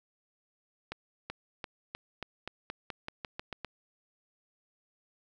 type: accelerating click train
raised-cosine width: 0.3 ms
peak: -21 dBFS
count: 13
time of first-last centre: 0.92-3.647 s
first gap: 380 ms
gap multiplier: 0.9
effects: none